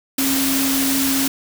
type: tone in noise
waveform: sine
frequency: 270 Hz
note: C#4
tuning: 45 cents flat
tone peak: -19 dBFS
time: 0.18-1.28 s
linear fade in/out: 5 ms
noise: white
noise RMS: -21 dBFS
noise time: 0.18-1.28 s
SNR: -1 dB
effects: none